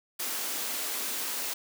white high-pass noise, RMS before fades -33 dBFS, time 0.19-1.54 s, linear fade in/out 10 ms, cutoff 210 Hz, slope 96 dB/octave, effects none

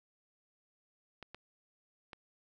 clicks, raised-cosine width 0.3 ms, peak -30 dBFS, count 3, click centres 1.227 / 1.346 / 2.132 s, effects none

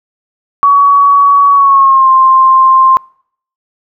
sine tone with pitch glide, 1128 to 1052.5 Hz, C#6 to C6, +30 to +10 cents, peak -3 dBFS, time 0.63-2.97 s, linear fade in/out 0 ms, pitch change -120 cents, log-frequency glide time 1.53-2.1 s, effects noise-tail reverb RT60 0.6 s tail -26 dB re dry

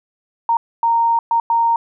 sine tone bursts at uneven times, 926 Hz, A#5, 12 cents flat, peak -12 dBFS, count 4, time 0.49-0.57 / 0.83-1.19 / 1.31-1.4 / 1.5-1.76 s, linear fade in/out 2 ms, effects none

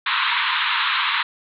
pink band-pass noise, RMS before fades -21 dBFS, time 0.06-1.23 s, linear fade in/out 5 ms, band 930 to 4000 Hz, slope 96 dB/octave, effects none

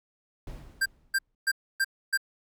brown noise with exponential decay, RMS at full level -38 dBFS, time 0.47-1.35 s, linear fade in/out 2 ms, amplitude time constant 190 ms
square tone bursts, 1584 Hz, G6, 18 cents sharp, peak -23 dBFS, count 5, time 0.81-2.175 s, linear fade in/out 10 ms, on 49 ms, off 280 ms
effects none

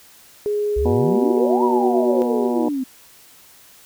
sine tone with pitch glide, 415.8 to 372.6 Hz, G#4 to F#4, +2 to +12 cents, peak -18 dBFS, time 0.46-2.22 s, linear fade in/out 0 ms, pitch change -190 cents, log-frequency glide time 0.8-1.5 s
sine exponential two-way sweep, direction up then down, 58.27 to 987.8 to 251.7 Hz, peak -20 dBFS, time 0.76-2.84 s, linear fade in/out 10 ms, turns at 1.64 s
harmonic tone, 121.2 Hz, B2, 32 cents flat, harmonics 2 / 3 / 4 / 5 / 6 / 7 / 8, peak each -21 / -25 / -27 / -29 / -31 / -32 / -33 dBFS, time 0.85-2.69 s, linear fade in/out 5 ms
effects white hiss -48 dBFS RMS until 3.85 s

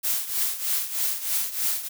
blue noise with tremolo, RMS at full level -23 dBFS, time 0.03-1.89 s, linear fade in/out 20 ms, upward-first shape triangle, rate 3.2 Hz, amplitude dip 80%, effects none

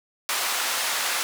pink band-pass noise, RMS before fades -26 dBFS, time 0.29-1.23 s, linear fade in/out 0 ms, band 1000 to 14000 Hz, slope 12 dB/octave, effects none

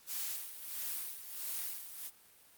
blue noise with tremolo, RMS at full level -38 dBFS, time 0.06-2.11 s, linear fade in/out 50 ms, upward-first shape sine, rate 1.5 Hz, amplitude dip 70%, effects white hiss -62 dBFS RMS until 2.57 s + Opus 48 kbps

